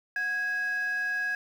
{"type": "tone with frequency modulation", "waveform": "sine", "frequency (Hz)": 1653, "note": "G#6", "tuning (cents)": -9, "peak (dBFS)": -25, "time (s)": [0.16, 1.35], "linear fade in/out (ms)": 2, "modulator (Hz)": 921, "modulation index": 0.27, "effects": ["tanh soft clip ceiling -25 dBFS", "9-bit"]}